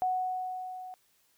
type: tone with level ramp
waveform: sine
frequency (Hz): 740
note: F#5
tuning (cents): 0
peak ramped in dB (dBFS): -25 to -41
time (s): 0.02-0.94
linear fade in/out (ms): 0
effects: white hiss -69 dBFS RMS until 1.37 s